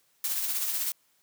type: noise with tremolo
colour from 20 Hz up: blue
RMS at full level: -28 dBFS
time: 0.24-0.92 s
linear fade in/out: 2 ms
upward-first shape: triangle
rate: 16 Hz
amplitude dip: 45%
effects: white hiss -68 dBFS RMS until 1.22 s + high-pass 100 Hz 12 dB/octave